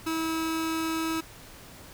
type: tone pair together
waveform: sawtooth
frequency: 323.5 / 647 Hz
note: E4 / E5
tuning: -32 / -32 cents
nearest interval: octave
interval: 1200 cents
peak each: -23 / -31 dBFS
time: 0.06-1.21 s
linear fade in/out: 10 ms
effects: added 113 Hz sine -58 dBFS peak until 1.93 s + pink hiss -48 dBFS RMS until 1.93 s